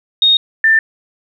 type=tone pair in turn; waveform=sine; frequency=3717 / 1783.8 Hz; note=A#7 / A6; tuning=-6 / +23 cents; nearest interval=octave + minor second; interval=1271 cents; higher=first; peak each=-7 dBFS; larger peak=neither; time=0.22-0.37 / 0.64-0.79 s; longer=neither; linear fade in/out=2 ms; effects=8-bit